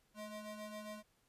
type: ring-modulated tone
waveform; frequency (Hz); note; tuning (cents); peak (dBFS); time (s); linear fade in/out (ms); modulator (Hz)
30% pulse; 423.4; G#4; +33; -40; 0.14-1.03; 50; 208
effects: pink hiss -75 dBFS RMS until 1.28 s + resampled to 32000 Hz